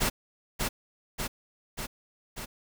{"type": "noise with echo", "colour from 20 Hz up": "pink", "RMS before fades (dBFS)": -26, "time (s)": [0, 0.1], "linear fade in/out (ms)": 20, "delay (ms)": 590, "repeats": 4, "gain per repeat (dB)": -3, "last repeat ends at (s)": 2.46, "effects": []}